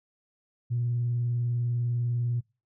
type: tone with vibrato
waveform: sine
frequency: 120 Hz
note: B2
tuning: 49 cents flat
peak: -24 dBFS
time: 0.7-2.41 s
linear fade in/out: 20 ms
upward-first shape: sine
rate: 20 Hz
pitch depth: 47 cents each way
effects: noise-tail reverb RT60 0.3 s tail -25 dB re dry + tanh soft clip ceiling -20 dBFS